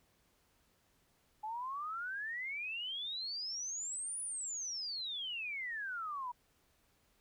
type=exponential two-way sweep; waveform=sine; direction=up then down; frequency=841 to 9960 to 951 Hz; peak=-38 dBFS; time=1.43-6.32 s; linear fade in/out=10 ms; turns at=4.21 s; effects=pink hiss -73 dBFS RMS until 7.2 s